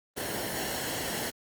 pink noise with comb filter, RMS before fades -33 dBFS, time 0.16-1.31 s, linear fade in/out 20 ms, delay 0.82 ms, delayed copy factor -0.55, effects high-pass 80 Hz 12 dB/octave + Opus 24 kbps

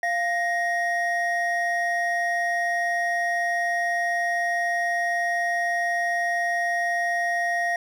triangle tone pair together, 694.7 / 1873 Hz, F5 / A#6, -9 / +8 cents, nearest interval octave + perfect fourth, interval 1717 cents, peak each -23 dBFS, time 0.03-7.76 s, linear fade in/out 2 ms, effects none

